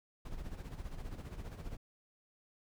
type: noise with tremolo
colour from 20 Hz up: brown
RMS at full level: -41 dBFS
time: 0.25-1.77 s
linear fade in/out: 5 ms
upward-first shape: sine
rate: 15 Hz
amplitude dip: 65%
effects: none